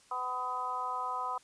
harmonic tone, 251.5 Hz, B3, 32 cents sharp, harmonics 2 / 3 / 4 / 5, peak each -47 / -40 / -35 / -37 dBFS, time 0.11-1.38 s, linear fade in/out 5 ms, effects white hiss -62 dBFS RMS until 1.43 s + resampled to 22050 Hz

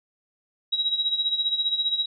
sine tone with tremolo, 3849 Hz, B7, 45 cents flat, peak -19 dBFS, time 0.72-2.06 s, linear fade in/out 10 ms, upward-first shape sine, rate 15 Hz, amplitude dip 70%, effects none

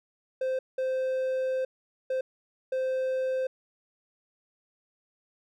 triangle tone bursts at uneven times, 520 Hz, C5, 11 cents flat, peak -24 dBFS, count 4, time 0.41-0.59 / 0.78-1.65 / 2.1-2.21 / 2.72-3.47 s, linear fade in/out 5 ms, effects none

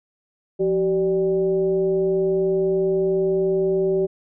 sine tone with frequency modulation, 382.5 Hz, G4, 42 cents flat, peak -17 dBFS, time 0.59-4.07 s, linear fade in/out 20 ms, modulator 209 Hz, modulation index 0.58, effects none

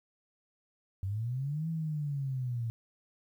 sine linear two-way sweep, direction up then down, 92.5 to 164.81 to 113.1 Hz, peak -31 dBFS, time 1.03-2.7 s, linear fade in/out 0 ms, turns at 1.69 s, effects 11-bit

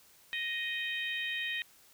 harmonic tone, 623 Hz, D#5, 2 cents sharp, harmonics 3 / 4 / 5 / 6, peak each -36 / -38 / -40 / -42 dBFS, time 0.33-1.62 s, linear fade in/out 0 ms, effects white hiss -61 dBFS RMS until 1.93 s

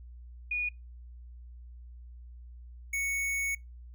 sine / square tone pair in turn, 2455 / 2219 Hz, D#7 / C#7, -24 / +1 cents, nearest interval major second, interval 175 cents, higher first, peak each -28 / -30 dBFS, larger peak first, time 0.51-0.69 / 2.93-3.55 s, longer second, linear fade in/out 5 ms, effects noise-tail reverb RT60 0.2 s tail -25 dB re dry + added 60 Hz sine -45 dBFS peak until 3.94 s

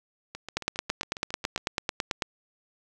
two click trains, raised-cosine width 0.2 ms, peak -9 / -20 dBFS, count 16 / 10, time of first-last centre 0.57-2.222 / 0.35-1.578 s, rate 9.08 / 7.33 Hz, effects none

